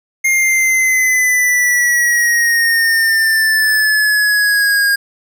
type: exponential sweep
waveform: square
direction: down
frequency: 2128 to 1621 Hz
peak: -11 dBFS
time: 0.24-4.96 s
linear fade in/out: 10 ms
effects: none